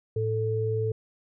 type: tone pair together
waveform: sine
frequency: 110 / 440 Hz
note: A2 / A4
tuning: 0 / 0 cents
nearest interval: 2 octaves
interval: 2400 cents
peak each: -27 dBFS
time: 0.16-0.92 s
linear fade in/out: 5 ms
effects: none